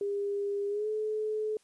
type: tone with pitch glide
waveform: sine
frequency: 403.5 to 430 Hz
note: G#4 to A4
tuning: -50 to -40 cents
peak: -29 dBFS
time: 0.01-1.57 s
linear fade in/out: 2 ms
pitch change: +110 cents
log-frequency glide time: 0.68-0.88 s
effects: white hiss -67 dBFS RMS until 1.63 s + resampled to 24000 Hz